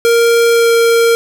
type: tone with pitch glide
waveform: square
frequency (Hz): 466.2 to 463.2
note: A#4 to A#4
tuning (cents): 0 to -11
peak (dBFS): -8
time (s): 0.05-1.15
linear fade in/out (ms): 0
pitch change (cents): -11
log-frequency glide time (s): 0.5-0.72
effects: none